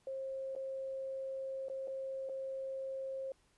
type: tone with dropouts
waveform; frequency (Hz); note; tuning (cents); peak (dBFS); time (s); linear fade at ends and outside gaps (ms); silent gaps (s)
sine; 534; C5; +35; -38; 0.07-3.32; 2; 0.552-0.562 / 1.685-1.698 / 1.874-1.88 / 2.29-2.295
effects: pink hiss -72 dBFS RMS until 3.57 s + resampled to 24000 Hz